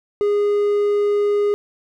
triangle tone, 411.2 Hz, G#4, 17 cents flat, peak -13 dBFS, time 0.21-1.54 s, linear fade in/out 0 ms, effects none

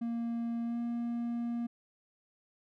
triangle tone with pitch glide, 233.1 to 236.1 Hz, A#3 to A#3, 0 to +22 cents, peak -30 dBFS, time 0.01-1.67 s, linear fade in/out 10 ms, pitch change +22 cents, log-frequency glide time 0.64-0.78 s, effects none

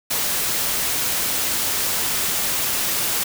white noise, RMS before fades -22 dBFS, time 0.1-3.24 s, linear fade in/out 10 ms, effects none

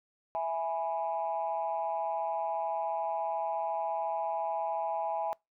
sine chord, E major, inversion none, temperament equal, 659.3 / 830.6 / 987.8 Hz, E5 / G#5 / B5, 0 / 0 / 0 cents, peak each -33 / -32 / -38 dBFS, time 0.35-5.33 s, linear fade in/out 0 ms, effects noise-tail reverb RT60 0.2 s tail -26 dB re dry + tanh soft clip ceiling -22 dBFS

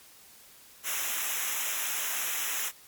white noise with comb filter, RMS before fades -31 dBFS, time 0.83-2.72 s, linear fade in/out 50 ms, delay 0.22 ms, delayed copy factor -1, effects white hiss -54 dBFS RMS until 2.87 s + MP3 96 kbps

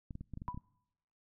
clicks, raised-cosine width 5 ms, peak -31 dBFS, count 9, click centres 0.108 / 0.154 / 0.21 / 0.337 / 0.374 / 0.419 / 0.486 / 0.545 / 0.575 s
sine tone with exponential decay, 987.8 Hz, B5, in tune, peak -33 dBFS, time 0.48-0.61 s, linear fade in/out 0 ms, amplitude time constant 27 ms
effects noise-tail reverb RT60 0.9 s tail -25 dB re dry

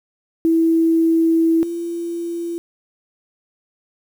sine tone pair in turn, 327.9 / 339.9 Hz, E4 / F4, -9 / -47 cents, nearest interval minor second, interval 62 cents, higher second, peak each -12 / -22 dBFS, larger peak first, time 0.45-1.63 / 1.63-2.58 s, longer first, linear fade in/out 0 ms, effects 7-bit

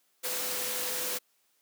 sine tone in noise, 500 Hz, B4, 21 cents sharp, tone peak -42 dBFS, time 0.23-1.19 s, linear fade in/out 20 ms, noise white, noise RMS -33 dBFS, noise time 0.23-1.19 s, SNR -12 dB, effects white hiss -71 dBFS RMS until 1.61 s + high-pass 200 Hz 12 dB/octave

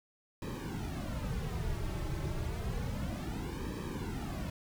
brown noise with flanger, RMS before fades -37 dBFS, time 0.42-4.5 s, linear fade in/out 2 ms, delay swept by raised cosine 1.4 to 4.2 ms, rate 0.3 Hz, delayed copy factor -0.95, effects none

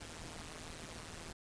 pink noise with amplitude modulation, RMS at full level -44 dBFS, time 0-1.33 s, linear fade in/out 10 ms, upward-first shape sine, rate 161 Hz, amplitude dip 90%, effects resampled to 22050 Hz

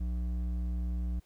sine tone with hard clipping, 60.3 Hz, B1, 41 cents flat, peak -32 dBFS, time 0-1.2 s, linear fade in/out 10 ms, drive 8 dB, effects pink hiss -69 dBFS RMS until 1.25 s

